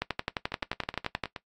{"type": "two click trains", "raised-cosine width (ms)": 0.3, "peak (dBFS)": [-19, -12], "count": [9, 15], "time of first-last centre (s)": [[0.52, 1.362], [0.02, 1.237]], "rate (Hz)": [9.5, 11.5], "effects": ["noise-tail reverb RT60 0.1 s tail -17 dB re dry", "AAC 64 kbps"]}